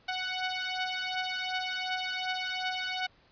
10% pulse beating tone pair, 741 / 743.7 Hz, F#5 / F#5, +2 / +9 cents, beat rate 2.7 Hz, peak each -25 / -27 dBFS, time 0.08-3.07 s, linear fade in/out 10 ms, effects pink hiss -63 dBFS RMS until 3.31 s + resampled to 11025 Hz

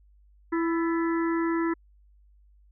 harmonic tone with a mistuned harmonic, 331.7 Hz, E4, 11 cents sharp, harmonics 1 / 3 / 4 / 5 / 6, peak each -24 / -34 / -36 / -38 / -40 dBFS, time 0.52-1.74 s, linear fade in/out 10 ms, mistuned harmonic 5, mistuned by +66 cents, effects added 50 Hz sine -55 dBFS peak until 2.71 s

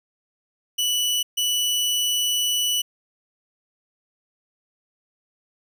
sawtooth tone bursts at uneven times, 2960 Hz, F#7, in tune, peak -17 dBFS, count 2, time 0.78-1.23 / 1.37-2.82 s, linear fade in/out 10 ms, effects none

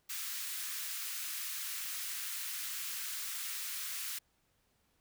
white high-pass noise, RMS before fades -40 dBFS, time 0.09-4.19 s, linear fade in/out 10 ms, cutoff 1300 Hz, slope 24 dB/octave, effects pink hiss -75 dBFS RMS until 5 s

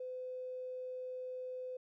triangle tone with tanh clipping, 508 Hz, B4, 49 cents sharp, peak -40 dBFS, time 0-1.77 s, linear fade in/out 5 ms, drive 3 dB, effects none

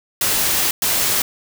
white noise bursts at uneven times, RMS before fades -18 dBFS, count 2, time 0.21-0.71 / 0.82-1.22 s, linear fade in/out 2 ms, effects none

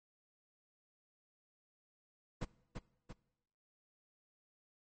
brown noise with echo, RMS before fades -38 dBFS, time 2.41-2.45 s, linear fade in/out 10 ms, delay 340 ms, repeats 2, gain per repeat -5 dB, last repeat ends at 3.13 s, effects noise-tail reverb RT60 0.9 s tail -22 dB re dry + MP3 32 kbps

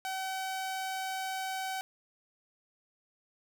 sawtooth tone, 761 Hz, F#5, 48 cents sharp, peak -30 dBFS, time 0.05-1.81 s, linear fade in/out 0 ms, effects none

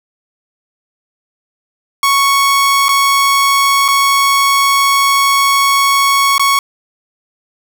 sawtooth tone with dropouts, 1108.7 Hz, C#6, in tune, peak -5 dBFS, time 2.03-6.59 s, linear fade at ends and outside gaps 2 ms, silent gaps 2.884-2.89 / 3.881-3.885 / 6.381-6.395 s, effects none

